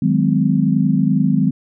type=chord; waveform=sine; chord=Ab dominant seventh; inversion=second; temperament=equal with one note detuned; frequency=155.56 / 185 / 207.7 / 255.9 Hz; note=Eb3 / Gb3 / Ab3 / C4; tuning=0 / 0 / 0 / -38 cents; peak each=-18 dBFS; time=0.02-1.51 s; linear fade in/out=5 ms; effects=none